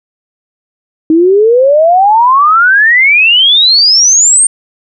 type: exponential sweep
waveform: sine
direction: up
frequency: 311.1 to 8870 Hz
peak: -3 dBFS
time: 1.1-4.47 s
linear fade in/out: 2 ms
effects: none